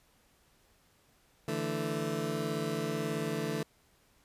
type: chord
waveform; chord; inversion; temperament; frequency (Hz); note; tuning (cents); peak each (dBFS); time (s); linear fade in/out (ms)
20% pulse; D suspended second; none; just; 146.83 / 165.19 / 220.2; D3 / E3 / A3; 0 / +4 / +2; -32; 1.48-3.63; 2
effects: pink hiss -67 dBFS RMS until 4.24 s + resampled to 32000 Hz